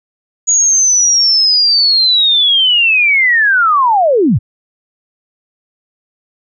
sine linear sweep, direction down, 6800 to 78.4 Hz, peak -7 dBFS, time 0.47-4.39 s, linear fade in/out 20 ms, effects none

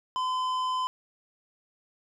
sine tone with tanh clipping, 1020 Hz, C6, 44 cents flat, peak -28 dBFS, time 0.16-0.87 s, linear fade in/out 0 ms, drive 11 dB, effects none

